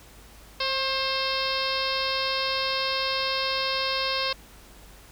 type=harmonic tone with a mistuned harmonic; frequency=530 Hz; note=C5; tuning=22 cents sharp; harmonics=1 / 2 / 3 / 4 / 5 / 6 / 7 / 8 / 9 / 10; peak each=-32 / -31 / -36 / -36 / -33 / -36 / -33 / -33 / -34 / -36 dBFS; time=0.6-4.33 s; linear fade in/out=5 ms; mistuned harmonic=2; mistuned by=+26 cents; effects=added 50 Hz sine -51 dBFS peak until 5.11 s + pink hiss -51 dBFS RMS until 5.11 s